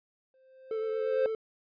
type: tone with exponential growth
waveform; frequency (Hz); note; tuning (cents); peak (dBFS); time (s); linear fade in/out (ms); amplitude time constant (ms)
triangle; 523.3; C5; 0; -21; 0.34-1.26; 1; 200
type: tone with vibrato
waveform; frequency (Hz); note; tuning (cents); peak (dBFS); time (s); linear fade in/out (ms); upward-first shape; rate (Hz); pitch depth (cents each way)
triangle; 440; A4; 0; -28; 0.71-1.35; 2; triangle; 8.8; 22
effects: resampled to 11025 Hz